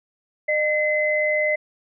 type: tone pair together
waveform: sine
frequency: 607.7 / 2044 Hz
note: D#5 / C7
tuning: -41 / -41 cents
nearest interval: octave + major sixth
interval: 2100 cents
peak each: -21 dBFS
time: 0.48-1.56 s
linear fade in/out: 10 ms
effects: none